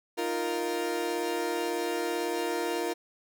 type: chord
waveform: 30% pulse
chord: Eb suspended second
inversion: none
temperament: equal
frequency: 311.1 / 349.2 / 466.2 Hz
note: Eb4 / F4 / Bb4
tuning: 0 / 0 / 0 cents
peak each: -34 / -29 / -30 dBFS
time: 0.17-2.94 s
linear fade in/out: 20 ms
effects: none